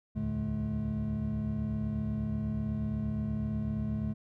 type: tone cluster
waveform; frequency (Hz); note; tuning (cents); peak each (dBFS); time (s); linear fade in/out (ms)
triangle; 69.5 / 77.7 / 110.3 / 145.7 / 214.2; C#2 / D#2 / A2 / D3 / A3; +5 / -2 / +5 / -13 / -46; -39 / -39 / -35 / -36 / -31; 0.15-4.14; 20
effects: none